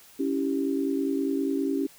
sine chord, C# diminished, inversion none, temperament equal with one note detuned, 277.2 / 327 / 392 Hz, C#4 / E4 / G4, 0 / -14 / 0 cents, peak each -26 / -31 / -30 dBFS, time 0.19-1.87 s, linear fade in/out 10 ms, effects white hiss -53 dBFS RMS until 1.98 s

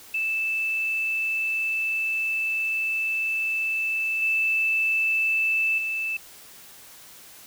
sine tone with level steps, 2637 Hz, E7, in tune, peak -23 / -20 / -25 dBFS, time 0.14-6.17 s, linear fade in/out 5 ms, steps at 4.22 / 5.78 s, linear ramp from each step 2 ms, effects white hiss -47 dBFS RMS until 7.46 s

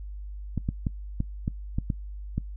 clicks, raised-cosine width 5 ms, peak -14 dBFS, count 8, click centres 0.577 / 0.689 / 0.868 / 1.204 / 1.479 / 1.785 / 1.902 / 2.38 s, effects noise-tail reverb RT60 0.1 s tail -22 dB re dry + added 50 Hz sine -35 dBFS peak until 2.56 s

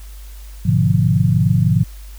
sine chord, G# diminished seventh, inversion none, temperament equal with one note detuned, 103.83 / 123.47 / 146.83 / 173.51 Hz, G#2 / B2 / D3 / F3, 0 / 0 / 0 / -11 cents, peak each -17 dBFS, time 0.65-1.84 s, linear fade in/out 10 ms, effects added 50 Hz sine -32 dBFS peak until 2.18 s + white hiss -46 dBFS RMS until 2.18 s

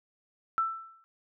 sine tone with exponential decay, 1330 Hz, E6, 15 cents sharp, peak -22 dBFS, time 0.58-1.04 s, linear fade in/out 0 ms, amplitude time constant 100 ms, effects none

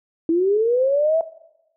sine linear sweep, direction up, 320.3 to 664 Hz, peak -15 dBFS, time 0.29-1.21 s, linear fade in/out 2 ms, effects noise-tail reverb RT60 0.9 s tail -18 dB re dry

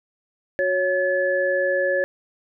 sine tone cluster, 366.9 / 553 / 1719 Hz, F#4 / C#5 / A6, -15 / -4 / -41 cents, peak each -28 / -20 / -24 dBFS, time 0.59-2.04 s, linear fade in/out 0 ms, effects none

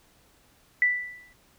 sine tone with exponential decay, 1975.5 Hz, B6, in tune, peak -16 dBFS, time 0.82-1.33 s, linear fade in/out 1 ms, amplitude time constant 110 ms, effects pink hiss -61 dBFS RMS until 1.58 s

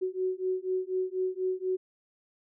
sine beating tone pair, 370 / 374.1 Hz, F#4 / F#4, 0 / +19 cents, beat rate 4.1 Hz, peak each -31 dBFS, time 0.01-1.77 s, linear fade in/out 20 ms, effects none

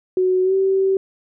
sine tone with pitch glide, 370 to 384.8 Hz, F#4 to G4, 0 to -32 cents, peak -14 dBFS, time 0.17-0.97 s, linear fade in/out 2 ms, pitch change +68 cents, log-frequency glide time 0.43-0.54 s, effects none

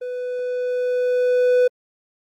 triangle tone with level ramp, 497.3 Hz, B4, 12 cents sharp, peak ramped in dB -24 to -10 dBFS, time 0.01-1.68 s, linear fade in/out 10 ms, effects Opus 24 kbps

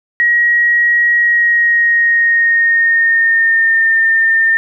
sine tone with pitch glide, 1900 to 1807.9 Hz, A#6 to A6, +33 to +46 cents, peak -8 dBFS, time 0.2-4.57 s, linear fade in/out 0 ms, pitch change -87 cents, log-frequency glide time 1.15-3.94 s, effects none

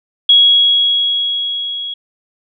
sine tone with level ramp, 3323 Hz, G#7, in tune, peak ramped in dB -4 to -21 dBFS, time 0.29-1.94 s, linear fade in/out 5 ms, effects none

